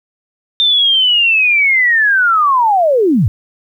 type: linear sweep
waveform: sine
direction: down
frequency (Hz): 3609 to 82.41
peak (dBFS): -8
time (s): 0.6-3.28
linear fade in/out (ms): 0
effects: 8-bit